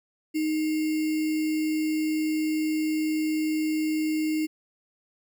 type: tone with sample-and-hold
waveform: sine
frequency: 311.1 Hz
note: D#4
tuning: in tune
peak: -23 dBFS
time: 0.34-4.47 s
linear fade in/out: 20 ms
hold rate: 2450 Hz
effects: none